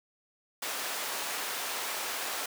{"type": "high-pass noise", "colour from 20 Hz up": "pink", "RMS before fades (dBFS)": -35, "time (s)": [0.62, 2.46], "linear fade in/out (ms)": 5, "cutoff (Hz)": 650, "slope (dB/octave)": 12, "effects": []}